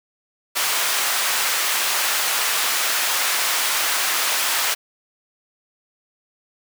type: high-pass noise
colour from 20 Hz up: pink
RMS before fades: -21 dBFS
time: 0.55-4.75 s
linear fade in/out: 20 ms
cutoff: 1100 Hz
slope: 12 dB/octave
effects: none